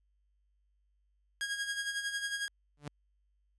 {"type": "tone with tremolo", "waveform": "sawtooth", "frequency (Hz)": 1637, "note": "G#6", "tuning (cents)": -25, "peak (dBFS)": -28, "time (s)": [1.41, 2.48], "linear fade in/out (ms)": 0, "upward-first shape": "sine", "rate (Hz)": 11, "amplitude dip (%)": 60}
{"type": "tone with exponential growth", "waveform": "sawtooth", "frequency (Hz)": 146.2, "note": "D3", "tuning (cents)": -7, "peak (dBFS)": -33, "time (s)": [2.77, 2.88], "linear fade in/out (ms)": 2, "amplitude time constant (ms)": 23}
{"effects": ["added 50 Hz sine -70 dBFS peak until 3.58 s", "resampled to 24000 Hz"]}